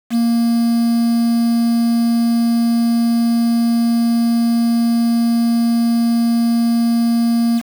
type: tone with quantisation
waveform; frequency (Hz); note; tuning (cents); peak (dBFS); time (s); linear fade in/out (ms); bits
triangle; 233.1; A#3; 0; -10; 0.1-7.62; 50; 5
effects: none